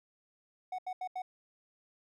triangle tone bursts, 740 Hz, F#5, in tune, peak -33 dBFS, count 4, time 0.72-1.22 s, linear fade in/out 5 ms, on 65 ms, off 80 ms, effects none

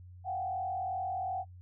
sine tone with frequency modulation, 748 Hz, F#5, 19 cents sharp, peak -32 dBFS, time 0.24-1.45 s, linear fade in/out 50 ms, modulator 42.7 Hz, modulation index 0.87, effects noise-tail reverb RT60 0.1 s tail -20 dB re dry + added 90 Hz sine -48 dBFS peak until 1.61 s

